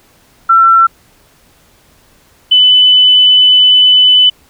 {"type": "tone pair in turn", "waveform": "sine", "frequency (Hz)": [1347, 3003], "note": ["E6", "F#7"], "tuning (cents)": [37, 25], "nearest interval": "octave + major second", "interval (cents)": 1388, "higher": "second", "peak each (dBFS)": -3, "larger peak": "neither", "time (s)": [[0.49, 0.87], [2.51, 4.3]], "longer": "second", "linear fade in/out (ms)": 10, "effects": ["pink hiss -48 dBFS RMS until 4.49 s"]}